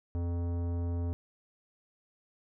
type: tone with tanh clipping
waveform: sine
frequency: 86.1 Hz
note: F2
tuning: 24 cents flat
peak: -32 dBFS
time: 0.15-1.13 s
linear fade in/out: 0 ms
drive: 16 dB
effects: none